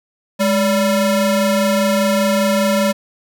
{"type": "ring-modulated tone", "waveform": "45% pulse", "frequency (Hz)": 391, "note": "G4", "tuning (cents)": -4, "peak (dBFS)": -10, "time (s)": [0.39, 2.93], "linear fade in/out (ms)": 20, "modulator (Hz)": 183, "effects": []}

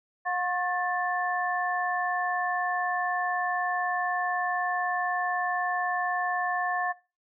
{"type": "tone cluster", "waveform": "sine", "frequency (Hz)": [720, 1082, 1764], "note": ["F#5", "C#6", "A6"], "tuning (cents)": [-47, -42, 4], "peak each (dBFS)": [-29, -32, -31], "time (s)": [0.25, 6.93], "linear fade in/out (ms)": 20, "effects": ["noise-tail reverb RT60 0.3 s tail -19 dB re dry"]}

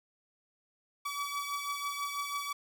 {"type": "beating tone pair", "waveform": "sawtooth", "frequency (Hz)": [1142, 1148.1], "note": ["D6", "D6"], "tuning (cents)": [-49, -40], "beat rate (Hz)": 6.1, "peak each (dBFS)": [-32, -36], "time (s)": [1.05, 2.53], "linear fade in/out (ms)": 10, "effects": []}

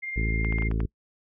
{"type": "tone with tremolo", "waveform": "sine", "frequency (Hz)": 2111, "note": "C7", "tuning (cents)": 15, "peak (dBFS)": -29, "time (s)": [0.02, 0.69], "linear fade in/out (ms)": 20, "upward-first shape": "triangle", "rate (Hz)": 19, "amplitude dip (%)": 45}
{"type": "harmonic tone", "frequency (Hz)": 55, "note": "A1", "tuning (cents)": 0, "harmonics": [1, 2, 3, 4, 5, 6, 7, 8], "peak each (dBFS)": [-25, -31, -35, -37, -39, -41, -42, -43], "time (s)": [0.16, 0.86], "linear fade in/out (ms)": 5}
{"type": "clicks", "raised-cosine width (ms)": 0.5, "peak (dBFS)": -22, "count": 6, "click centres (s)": [0.447, 0.525, 0.585, 0.623, 0.714, 0.804]}
{"effects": ["noise-tail reverb RT60 0.1 s tail -24 dB re dry"]}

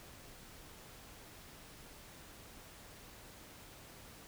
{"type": "silence", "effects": ["pink hiss -55 dBFS RMS until 4.27 s"]}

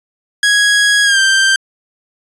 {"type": "tone with pitch glide", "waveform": "sawtooth", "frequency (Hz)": [1659, 1570.4], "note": ["G#6", "G6"], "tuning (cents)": [-2, 3], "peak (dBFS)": -5, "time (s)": [0.43, 1.56], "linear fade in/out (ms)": 2, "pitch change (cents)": -95, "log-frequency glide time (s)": [1.04, 1.19], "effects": ["resampled to 22050 Hz"]}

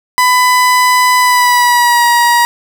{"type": "tone with pitch glide", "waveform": "30% pulse", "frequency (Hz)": [1000, 953.2], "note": ["B5", "A#5"], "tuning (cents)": [21, 38], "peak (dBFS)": -4, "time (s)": [0.18, 2.45], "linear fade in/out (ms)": 0, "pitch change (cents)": -83, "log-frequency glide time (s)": [1.18, 2.04], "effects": []}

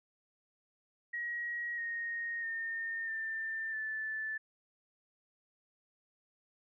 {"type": "tone with pitch steps", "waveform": "sine", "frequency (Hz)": [1900, 1862, 1824.7, 1788.2, 1752.4], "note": ["A#6", "A#6", "A#6", "A6", "A6"], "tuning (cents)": [33, -2, -37, 28, -7], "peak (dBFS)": -35, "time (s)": [1.13, 4.38], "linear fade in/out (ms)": 10, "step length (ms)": 650, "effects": []}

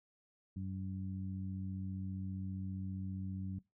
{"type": "harmonic tone", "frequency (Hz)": 95, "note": "F#2", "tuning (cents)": 46, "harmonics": [1, 2, 3], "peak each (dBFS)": [-41, -42, -52], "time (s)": [0.56, 3.59], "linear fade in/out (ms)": 5, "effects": ["noise-tail reverb RT60 0.2 s tail -20 dB re dry"]}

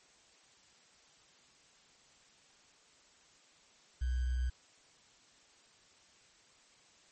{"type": "tone with sample-and-hold", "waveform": "sine", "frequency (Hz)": 62.5, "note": "B1", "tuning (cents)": 21, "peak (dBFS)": -30, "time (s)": [4.01, 4.5], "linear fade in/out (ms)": 10, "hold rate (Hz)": 1575, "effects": ["white hiss -64 dBFS RMS until 7.11 s", "MP3 32 kbps"]}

